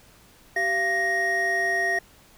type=tone cluster; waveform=triangle; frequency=384.9 / 687 / 1870 Hz; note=G4 / F5 / A#6; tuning=-32 / -29 / +5 cents; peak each=-30 / -26 / -21 dBFS; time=0.56-1.99 s; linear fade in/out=5 ms; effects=pink hiss -54 dBFS RMS until 2.37 s